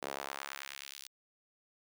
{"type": "tone with high-pass filter sweep", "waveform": "sawtooth", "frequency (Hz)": 69.3, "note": "C#2", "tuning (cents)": 0, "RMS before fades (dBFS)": -44, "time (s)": [0.02, 1.08], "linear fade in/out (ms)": 10, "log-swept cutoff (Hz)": [470, 4500], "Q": 1.1, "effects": []}